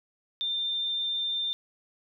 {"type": "tone", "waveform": "sine", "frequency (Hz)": 3593, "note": "A7", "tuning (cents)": 36, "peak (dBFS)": -27, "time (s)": [0.41, 1.53], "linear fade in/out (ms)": 0, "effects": []}